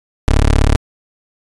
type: tone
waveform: 20% pulse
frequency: 36.11 Hz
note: D1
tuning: 28 cents flat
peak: -4 dBFS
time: 0.28-0.76 s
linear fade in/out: 0 ms
effects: resampled to 24000 Hz

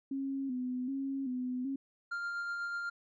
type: tone with vibrato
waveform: sine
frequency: 261.6 Hz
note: C4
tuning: in tune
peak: -33 dBFS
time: 0.11-1.76 s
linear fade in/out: 5 ms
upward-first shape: square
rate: 1.3 Hz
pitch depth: 67 cents each way
type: tone with tremolo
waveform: triangle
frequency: 1396.9 Hz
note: F6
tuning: in tune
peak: -32 dBFS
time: 2.11-2.9 s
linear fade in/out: 10 ms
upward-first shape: sine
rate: 8.1 Hz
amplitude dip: 25%
effects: resampled to 16000 Hz

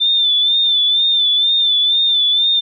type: tone with vibrato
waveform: sine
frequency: 3550 Hz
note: A7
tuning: 15 cents sharp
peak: -11 dBFS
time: 0-2.61 s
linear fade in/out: 20 ms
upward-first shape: sine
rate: 2.1 Hz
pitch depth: 55 cents each way
effects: none

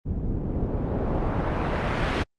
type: noise with low-pass filter sweep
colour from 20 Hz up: pink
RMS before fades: -26 dBFS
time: 0.05-2.24 s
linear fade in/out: 20 ms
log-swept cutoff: 210 to 3000 Hz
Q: 0.78
effects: Opus 32 kbps

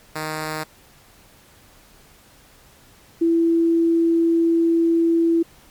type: tone pair in turn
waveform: 5% pulse / sine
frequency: 155.56 / 333 Hz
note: D#3 / E4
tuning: 0 / +18 cents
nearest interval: octave + minor second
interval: 1318 cents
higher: second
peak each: -14 dBFS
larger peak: neither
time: 0.15-0.64 / 3.21-5.43 s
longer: second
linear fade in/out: 10 ms
effects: pink hiss -51 dBFS RMS until 5.7 s + MP3 96 kbps

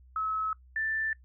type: tone pair in turn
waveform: sine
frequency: 1291 / 1768.9 Hz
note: E6 / A6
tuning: -37 / +9 cents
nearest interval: perfect fourth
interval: 546 cents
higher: second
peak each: -28 dBFS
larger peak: neither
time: 0.16-0.53 / 0.76-1.13 s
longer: neither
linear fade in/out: 2 ms
effects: noise-tail reverb RT60 0.1 s tail -21 dB re dry + added 63 Hz sine -53 dBFS peak until 1.24 s

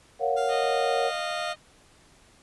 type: chord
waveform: sine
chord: Gb major seventh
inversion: first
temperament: equal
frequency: 466.2 / 554.4 / 698.5 / 740 Hz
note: Bb4 / Db5 / F5 / Gb5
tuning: 0 / 0 / 0 / 0 cents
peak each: -28 dBFS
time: 0.19-1.12 s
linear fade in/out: 50 ms
type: tone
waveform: 30% pulse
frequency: 698.5 Hz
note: F5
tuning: in tune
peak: -29 dBFS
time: 0.36-1.54 s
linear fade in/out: 20 ms
type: harmonic tone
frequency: 617 Hz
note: D#5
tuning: 15 cents flat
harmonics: 1 / 2 / 3 / 4 / 5 / 6 / 7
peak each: -34 / -37 / -39 / -40 / -41 / -42 / -42 dBFS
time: 0.48-1.56 s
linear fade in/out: 50 ms
effects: pink hiss -57 dBFS RMS until 2.42 s + resampled to 24000 Hz

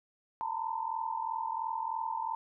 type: tone cluster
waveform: sine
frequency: 891 / 934 / 1015 Hz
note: A5 / A#5 / B5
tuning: +22 / +3 / +47 cents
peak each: -35 / -37 / -39 dBFS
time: 0.41-2.35 s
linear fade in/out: 0 ms
effects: none

